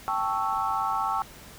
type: chord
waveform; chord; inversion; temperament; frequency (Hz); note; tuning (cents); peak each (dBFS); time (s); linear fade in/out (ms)
sine; A dominant seventh; third; equal; 784 / 880 / 1108.7 / 1318.5; G5 / A5 / C#6 / E6; 0 / 0 / 0 / 0; -30; 0.08-1.22; 0
effects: pink hiss -47 dBFS RMS until 1.58 s